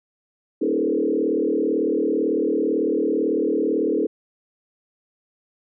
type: tone with frequency modulation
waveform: sine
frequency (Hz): 370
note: F#4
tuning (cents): 0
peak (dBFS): -18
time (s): 0.61-4.07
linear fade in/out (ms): 10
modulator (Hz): 38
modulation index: 2.8
effects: none